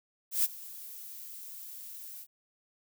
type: noise with ADSR envelope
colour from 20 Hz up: violet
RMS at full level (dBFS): -25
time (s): 0.31-2.27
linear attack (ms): 130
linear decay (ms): 29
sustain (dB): -20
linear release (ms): 61
effects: none